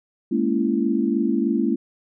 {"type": "chord", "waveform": "sine", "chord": "A# half-diminished seventh", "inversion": "third", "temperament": "just", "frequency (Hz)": [209.8, 233.1, 279.7, 335.6], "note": ["G#3", "A#3", "C#4", "E4"], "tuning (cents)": [18, 0, 16, 31], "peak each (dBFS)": [-24, -23, -24, -24], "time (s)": [0.31, 1.76], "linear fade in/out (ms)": 10, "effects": []}